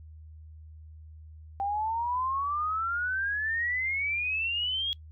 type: exponential sweep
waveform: sine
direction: up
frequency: 784 to 3322 Hz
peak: -27 dBFS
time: 1.6-4.93 s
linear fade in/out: 0 ms
effects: noise-tail reverb RT60 0.1 s tail -23 dB re dry + added 78 Hz sine -45 dBFS peak until 5.11 s